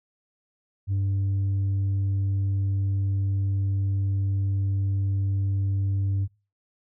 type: tone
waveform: sine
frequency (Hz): 98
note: G2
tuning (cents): 0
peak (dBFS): -19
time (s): 0.87-6.28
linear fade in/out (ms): 50
effects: noise-tail reverb RT60 0.3 s tail -23 dB re dry + tanh soft clip ceiling -21 dBFS